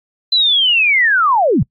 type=linear sweep; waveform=sine; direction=down; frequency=4068 to 92.5 Hz; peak=-9 dBFS; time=0.32-1.63 s; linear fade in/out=5 ms; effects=noise-tail reverb RT60 0.1 s tail -24 dB re dry + MP3 64 kbps